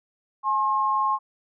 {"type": "tone pair together", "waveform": "sine", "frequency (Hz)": [847, 1070.9], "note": ["G#5", "C6"], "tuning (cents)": [34, 40], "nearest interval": "major third", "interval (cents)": 406, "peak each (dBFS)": [-26, -21], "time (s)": [0.43, 1.19], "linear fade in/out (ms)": 50, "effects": []}